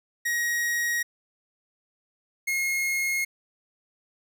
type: tone pair in turn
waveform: 45% pulse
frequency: 1892 / 2154 Hz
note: A#6 / C7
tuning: +25 / +50 cents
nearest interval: major second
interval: 225 cents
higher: second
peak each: -24 dBFS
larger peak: neither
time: 0.25-1.03 / 2.47-3.25 s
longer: neither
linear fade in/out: 10 ms
effects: none